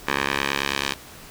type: tone with band-pass filter sweep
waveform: 10% pulse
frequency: 69.3 Hz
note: C#2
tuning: in tune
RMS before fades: -25 dBFS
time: 0.07-0.94 s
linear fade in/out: 10 ms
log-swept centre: 1800 to 3400 Hz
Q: 0.96
effects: pink hiss -43 dBFS RMS until 1.3 s